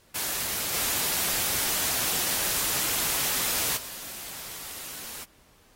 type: noise with level steps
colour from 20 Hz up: white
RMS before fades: -30 / -27 / -39 dBFS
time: 0.14-5.25 s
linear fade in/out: 20 ms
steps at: 0.73 / 3.76 s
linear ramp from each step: 20 ms
effects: pink hiss -60 dBFS RMS until 5.75 s + AAC 48 kbps